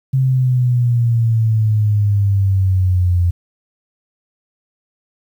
sine exponential sweep, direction down, 133.2 to 86.9 Hz, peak -11 dBFS, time 0.13-3.31 s, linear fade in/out 10 ms, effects 8-bit

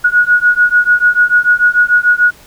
sine beating tone pair, 1451 / 1457.8 Hz, F#6 / F#6, -34 / -26 cents, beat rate 6.8 Hz, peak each -10 dBFS, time 0.04-2.31 s, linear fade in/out 10 ms, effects pink hiss -41 dBFS RMS until 2.46 s

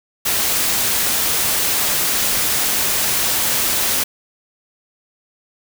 white noise, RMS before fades -18 dBFS, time 0.25-4.04 s, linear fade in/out 10 ms, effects none

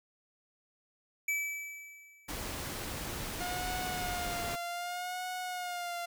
square tone with exponential decay, 2304 Hz, D7, 34 cents flat, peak -29 dBFS, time 1.28-2.53 s, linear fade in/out 5 ms, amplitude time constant 270 ms
pink noise, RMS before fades -39 dBFS, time 2.28-4.56 s, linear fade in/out 10 ms
sawtooth tone with vibrato, 712 Hz, F5, 33 cents sharp, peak -32 dBFS, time 3.4-6.06 s, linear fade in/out 10 ms, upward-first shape sine, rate 0.65 Hz, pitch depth 50 cents each way
effects none

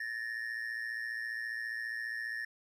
triangle ring-modulated tone, 1793 Hz, A6, 32 cents sharp, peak -31 dBFS, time 0-2.45 s, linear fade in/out 5 ms, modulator 57.4 Hz, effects none

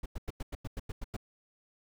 brown noise bursts, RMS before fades -36 dBFS, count 10, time 0.03-1.166 s, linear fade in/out 5 ms, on 29 ms, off 94 ms, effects none

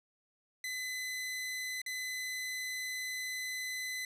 sawtooth tone with dropouts, 2017 Hz, B6, 36 cents sharp, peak -33 dBFS, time 0.64-4.05 s, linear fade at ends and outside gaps 2 ms, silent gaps 1.817-1.862 s, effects resampled to 32000 Hz

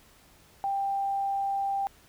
sine tone, 790 Hz, G5, 13 cents sharp, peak -26 dBFS, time 0.64-1.87 s, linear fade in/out 0 ms, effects pink hiss -58 dBFS RMS until 2.08 s

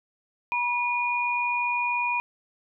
sine tone pair together, 967 / 2443 Hz, B5 / D#7, -37 / -32 cents, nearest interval octave + major third, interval 1605 cents, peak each -26 dBFS, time 0.52-2.2 s, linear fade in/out 0 ms, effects none

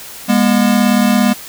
square tone pair together, 203.8 / 241.3 Hz, G#3 / B3, -32 / -40 cents, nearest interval minor third, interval 292 cents, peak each -13 dBFS, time 0.28-1.34 s, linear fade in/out 20 ms, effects white hiss -32 dBFS RMS until 1.48 s

